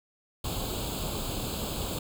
pink noise with comb filter, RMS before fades -33 dBFS, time 0.44-1.99 s, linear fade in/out 5 ms, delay 0.26 ms, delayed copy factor +0.85, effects none

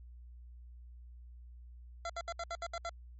25% pulse tone bursts, 680 Hz, F5, 46 cents flat, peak -33 dBFS, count 8, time 2.05-2.894 s, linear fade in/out 2 ms, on 46 ms, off 68 ms, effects added 60 Hz sine -49 dBFS peak until 3.19 s + MP3 32 kbps

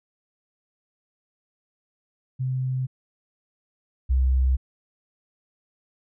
sine tone pair in turn, 129.5 / 64.75 Hz, C3 / C2, -17 / -17 cents, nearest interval octave, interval 1200 cents, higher first, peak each -23 / -17 dBFS, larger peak second, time 2.39-2.87 / 4.09-4.57 s, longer neither, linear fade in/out 20 ms, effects none

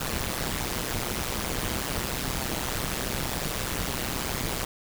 pink noise with amplitude modulation, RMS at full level -26 dBFS, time 0-4.65 s, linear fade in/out 5 ms, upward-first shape sine, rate 130 Hz, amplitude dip 100%, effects none

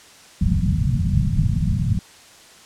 white low-pass noise, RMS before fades -19 dBFS, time 0.41-1.99 s, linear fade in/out 5 ms, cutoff 190 Hz, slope 48 dB/octave, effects white hiss -46 dBFS RMS until 2.65 s + low-pass 8000 Hz 12 dB/octave

